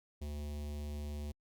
square tone with notch filter, 73.6 Hz, D2, 4 cents sharp, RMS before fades -41 dBFS, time 0.21-1.32 s, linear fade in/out 10 ms, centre 1400 Hz, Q 0.71, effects Opus 48 kbps

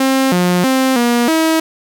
sawtooth tone with pitch steps, 266 / 178.6 / 262.7 / 239 / 321.3 Hz, C4 / F3 / C4 / A#3 / E4, +29 / +39 / +7 / +43 / -44 cents, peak -7 dBFS, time 0-1.6 s, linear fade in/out 5 ms, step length 320 ms, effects none

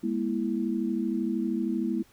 sine chord, E major, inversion first, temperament equal with one note detuned, 207.7 / 240.6 / 329.6 Hz, G#3 / B3 / E4, 0 / -45 / 0 cents, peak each -30 dBFS, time 0.03-2.03 s, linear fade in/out 10 ms, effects pink hiss -60 dBFS RMS until 2.12 s

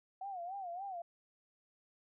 sine tone with vibrato, 740 Hz, F#5, in tune, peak -40 dBFS, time 0.21-1.02 s, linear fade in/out 5 ms, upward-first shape sine, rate 3.5 Hz, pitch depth 140 cents each way, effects none

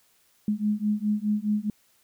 sine beating tone pair, 207.7 / 212.5 Hz, G#3 / G#3, 0 / +40 cents, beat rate 4.8 Hz, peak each -26 dBFS, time 0.48-1.7 s, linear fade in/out 2 ms, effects white hiss -64 dBFS RMS until 2.03 s

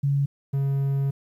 sine / triangle tone pair in turn, 140.4 / 137.99 Hz, C#3 / C#3, +22 / -8 cents, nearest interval unison, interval 30 cents, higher first, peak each -19 dBFS, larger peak neither, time 0.03-0.26 / 0.53-1.11 s, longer second, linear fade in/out 10 ms, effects 10-bit

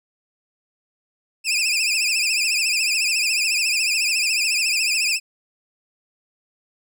20% pulse tone with vibrato, 2532 Hz, D#7, 30 cents sharp, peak -13 dBFS, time 1.44-5.2 s, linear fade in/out 50 ms, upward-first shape triangle, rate 14 Hz, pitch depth 130 cents each way, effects none

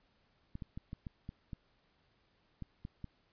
clicks, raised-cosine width 5 ms, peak -30 dBFS, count 10, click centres 0.554 / 0.622 / 0.775 / 0.931 / 1.068 / 1.291 / 1.532 / 2.623 / 2.851 / 3.043 s, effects pink hiss -73 dBFS RMS until 3.32 s + resampled to 11025 Hz

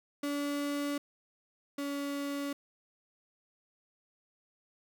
35% pulse tone pair in turn, 287.1 / 283 Hz, D4 / C#4, -39 / +36 cents, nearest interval unison, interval 25 cents, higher first, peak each -30 / -32 dBFS, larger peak first, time 0.23-0.98 / 1.78-2.53 s, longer neither, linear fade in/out 5 ms, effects none

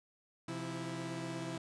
sawtooth tone cluster, 131.1 / 172 / 327.6 Hz, C3 / F3 / E4, +4 / -26 / -11 cents, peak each -40 / -40 / -38 dBFS, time 0.48-1.58 s, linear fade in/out 5 ms, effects resampled to 22050 Hz

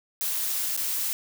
blue noise with dropouts, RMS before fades -28 dBFS, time 0.21-1.13 s, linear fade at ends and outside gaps 0 ms, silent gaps 0.765-0.775 s, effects none

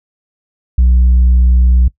sine tone, 61.74 Hz, B1, in tune, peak -3 dBFS, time 0.78-1.88 s, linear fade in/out 5 ms, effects noise-tail reverb RT60 0.1 s tail -21 dB re dry + tanh soft clip ceiling -4 dBFS

